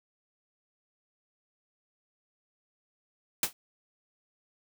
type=noise with exponential decay; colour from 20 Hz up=white; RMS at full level=-22 dBFS; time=3.43-3.53 s; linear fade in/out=2 ms; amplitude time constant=21 ms; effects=none